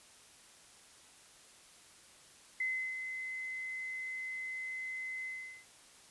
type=tone with ADSR envelope; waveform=sine; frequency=2046 Hz; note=C7; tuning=39 cents flat; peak=-31 dBFS; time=2.6-5.66 s; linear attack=5 ms; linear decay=340 ms; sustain=-7 dB; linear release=400 ms; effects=white hiss -59 dBFS RMS until 6.1 s + resampled to 24000 Hz